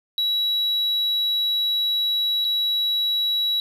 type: tone with dropouts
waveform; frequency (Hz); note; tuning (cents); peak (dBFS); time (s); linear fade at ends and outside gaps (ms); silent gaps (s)
sine; 3900; B7; -23; -17; 0.18-3.6; 1; 2.445-2.449
effects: tanh soft clip ceiling -18 dBFS + 9-bit